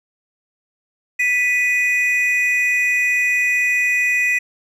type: tone pair together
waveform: triangle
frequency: 1975.5 / 2489 Hz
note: B6 / D#7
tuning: 0 / 0 cents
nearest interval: major third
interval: 400 cents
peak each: -16 dBFS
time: 1.19-4.39 s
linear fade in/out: 10 ms
effects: none